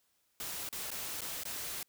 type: noise with dropouts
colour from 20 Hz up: white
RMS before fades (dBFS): -40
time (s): 0.4-1.83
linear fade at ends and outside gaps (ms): 1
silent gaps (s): 0.689-0.727 / 0.905-0.915 / 1.208-1.217 / 1.435-1.453
effects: white hiss -75 dBFS RMS until 1.88 s